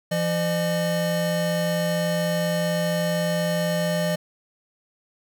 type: tone pair together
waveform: square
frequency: 170 / 605.8 Hz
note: F3 / D#5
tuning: -46 / -46 cents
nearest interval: octave + minor seventh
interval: 2200 cents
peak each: -25 dBFS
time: 0.11-4.16 s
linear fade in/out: 10 ms
effects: none